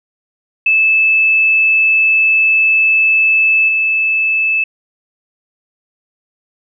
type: tone with level steps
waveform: sine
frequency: 2620 Hz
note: E7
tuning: 11 cents flat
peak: -8 / -11 dBFS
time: 0.66-4.64 s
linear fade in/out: 5 ms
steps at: 3.68 s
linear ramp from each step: 10 ms
effects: none